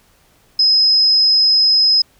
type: tone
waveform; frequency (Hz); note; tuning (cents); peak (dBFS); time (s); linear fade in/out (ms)
sine; 5090; D#8; +39; -9; 0.59-2.02; 5
effects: pink hiss -54 dBFS RMS until 2.19 s